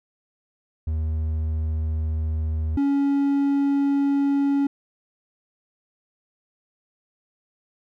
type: tone pair in turn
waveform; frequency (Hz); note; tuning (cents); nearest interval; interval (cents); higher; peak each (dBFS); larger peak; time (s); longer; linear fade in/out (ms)
triangle; 78.6 / 280.1; D#2 / C#4; +18 / +18; octave + minor seventh; 2200; second; -20 / -16; second; 0.87-2.77 / 2.77-4.67; neither; 5
effects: none